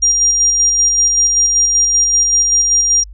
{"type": "tone with tremolo", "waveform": "sine", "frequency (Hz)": 5700, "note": "F8", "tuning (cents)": 34, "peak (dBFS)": -8, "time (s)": [0.02, 3.04], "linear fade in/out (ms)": 10, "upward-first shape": "square", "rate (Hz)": 5.2, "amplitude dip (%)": 30, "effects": ["added 50 Hz sine -31 dBFS peak until 3.13 s"]}